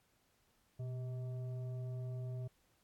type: tone with frequency modulation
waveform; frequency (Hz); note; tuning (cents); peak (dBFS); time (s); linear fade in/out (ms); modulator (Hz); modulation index
sine; 123.47; B2; 0; -39; 0.79-2.48; 10; 515; 0.34
effects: pink hiss -75 dBFS RMS until 2.83 s + AAC 64 kbps